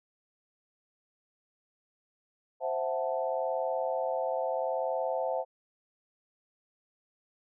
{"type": "chord", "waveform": "sine", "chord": "F# half-diminished seventh", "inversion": "second", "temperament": "equal", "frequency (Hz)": [523.3, 659.3, 740, 880], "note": ["C5", "E5", "F#5", "A5"], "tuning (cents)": [0, 0, 0, 0], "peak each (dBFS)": [-32, -33, -36, -37], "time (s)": [2.6, 5.45], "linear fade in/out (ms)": 50, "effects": []}